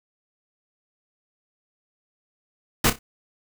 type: noise with echo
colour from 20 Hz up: pink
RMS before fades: -18 dBFS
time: 2.84-2.9 s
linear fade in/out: 5 ms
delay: 30 ms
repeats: 3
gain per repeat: -11 dB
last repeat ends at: 2.99 s
effects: none